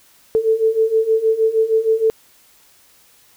sine beating tone pair, 440 / 446.4 Hz, A4 / A4, 0 / +25 cents, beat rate 6.4 Hz, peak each -18 / -15 dBFS, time 0.35-2.1 s, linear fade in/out 0 ms, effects white hiss -52 dBFS RMS until 3.36 s

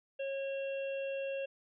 harmonic tone, 546 Hz, C#5, 26 cents flat, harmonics 1 / 3 / 5 / 6, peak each -35 / -52 / -45 / -57 dBFS, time 0.19-1.46 s, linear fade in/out 10 ms, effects none

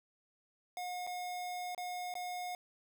square tone with dropouts, 720 Hz, F#5, 47 cents flat, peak -39 dBFS, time 0.77-2.55 s, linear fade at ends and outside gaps 1 ms, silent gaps 1.067-1.073 / 1.748-1.778 / 2.14-2.153 s, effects none

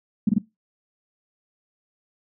sine tone bursts, 210.8 Hz, G#3, 26 cents sharp, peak -14 dBFS, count 3, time 0.27-0.384 s, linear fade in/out 5 ms, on 22 ms, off 24 ms, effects noise-tail reverb RT60 0.2 s tail -20 dB re dry

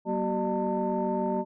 sine tone cluster, 190.1 / 237.2 / 379.3 / 604 / 898 Hz, F#3 / A#3 / F#4 / D5 / A5, +47 / +30 / +43 / +48 / +35 cents, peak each -31 dBFS, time 0.05-1.45 s, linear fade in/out 50 ms, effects tanh soft clip ceiling -17 dBFS

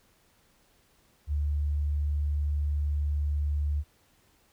sine tone, 73.3 Hz, D2, 3 cents flat, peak -25 dBFS, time 1.27-3.84 s, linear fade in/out 50 ms, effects pink hiss -65 dBFS RMS until 4.52 s

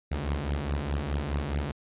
sawtooth beating tone pair, 69.3 / 74.1 Hz, C#2 / D2, 0 / +16 cents, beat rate 4.8 Hz, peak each -27 dBFS, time 0.11-1.72 s, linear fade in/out 10 ms, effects resampled to 8000 Hz

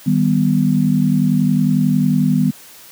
sine chord, Eb augmented, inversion none, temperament equal, 155.56 / 196 / 246.9 Hz, Eb3 / G3 / B3, 0 / 0 / 0 cents, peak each -16 dBFS, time 0.06-2.51 s, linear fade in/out 10 ms, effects white hiss -41 dBFS RMS until 2.91 s + high-pass 100 Hz 12 dB/octave

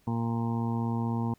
harmonic tone, 116.1 Hz, A#2, 7 cents flat, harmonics 1 / 2 / 3 / 4 / 6 / 7 / 8 / 9, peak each -30 / -30 / -41 / -43 / -47 / -42 / -39 / -46 dBFS, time 0.07-1.34 s, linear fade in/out 5 ms, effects pink hiss -66 dBFS RMS until 1.38 s

